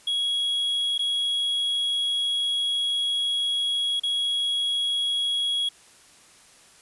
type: tone with dropouts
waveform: triangle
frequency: 3322 Hz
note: G#7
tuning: in tune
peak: -21 dBFS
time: 0.07-5.69 s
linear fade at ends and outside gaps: 5 ms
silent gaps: 0.98-0.991 / 3.998-4.034 s
effects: white hiss -53 dBFS RMS until 6.81 s + resampled to 24000 Hz

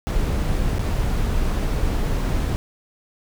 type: noise with dropouts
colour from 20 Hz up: brown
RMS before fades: -21 dBFS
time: 0.07-2.56 s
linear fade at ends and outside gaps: 0 ms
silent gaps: 0.785-0.794 s
effects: none

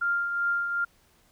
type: tone with tremolo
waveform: sine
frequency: 1396.9 Hz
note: F6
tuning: in tune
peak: -22 dBFS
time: 0.01-0.85 s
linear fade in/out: 10 ms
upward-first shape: triangle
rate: 2.6 Hz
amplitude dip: 50%
effects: pink hiss -63 dBFS RMS until 1.31 s

